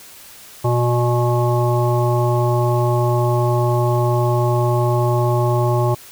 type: harmonic tone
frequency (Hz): 121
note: B2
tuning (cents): -35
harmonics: 1 / 3 / 5 / 7 / 9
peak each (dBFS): -16 / -21 / -23 / -24 / -26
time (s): 0.64-5.95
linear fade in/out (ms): 10
effects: white hiss -41 dBFS RMS until 6.11 s